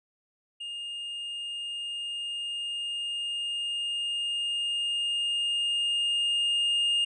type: tone with level ramp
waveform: triangle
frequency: 2830 Hz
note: F7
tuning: 22 cents sharp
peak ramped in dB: -33 to -21 dBFS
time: 0.6-7.05 s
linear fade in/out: 10 ms
effects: resampled to 24000 Hz